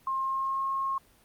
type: tone with pitch glide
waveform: sine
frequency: 1065 to 1079.2 Hz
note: C6 to C#6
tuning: +30 to -47 cents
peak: -27 dBFS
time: 0.07-0.98 s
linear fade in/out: 2 ms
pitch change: +23 cents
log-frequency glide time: 0.21-0.64 s
effects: pink hiss -61 dBFS RMS until 1.24 s + Opus 32 kbps